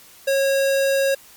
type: tone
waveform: square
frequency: 546 Hz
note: C#5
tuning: 26 cents flat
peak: -17 dBFS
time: 0.27-1.15 s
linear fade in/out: 10 ms
effects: white hiss -47 dBFS RMS until 1.36 s + MP3 96 kbps